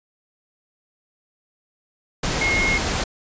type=tone in noise; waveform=sine; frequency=2155 Hz; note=C#7; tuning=49 cents flat; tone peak=-19 dBFS; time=2.41-2.78 s; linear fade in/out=5 ms; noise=pink; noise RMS=-23 dBFS; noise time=2.23-3.04 s; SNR=+1 dB; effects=resampled to 16000 Hz